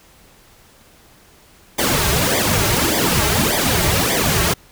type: noise with flanger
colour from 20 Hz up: pink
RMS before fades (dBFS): -17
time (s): 1.78-4.54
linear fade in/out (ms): 10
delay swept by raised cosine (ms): 0.72 to 4.12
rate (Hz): 1.7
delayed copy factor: -0.9
effects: pink hiss -49 dBFS RMS until 4.71 s